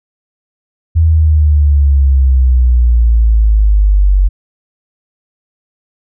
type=exponential sweep; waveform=sine; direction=down; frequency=82.1 to 46.64 Hz; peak=-5 dBFS; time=0.95-4.29 s; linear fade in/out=20 ms; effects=none